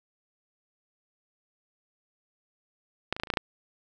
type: clicks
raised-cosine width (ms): 0.3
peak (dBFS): -10 / -20 / -16 / -12 / -28 / -10 / -11 / -7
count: 8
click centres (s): 3.126 / 3.165 / 3.199 / 3.235 / 3.272 / 3.302 / 3.338 / 3.372
effects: none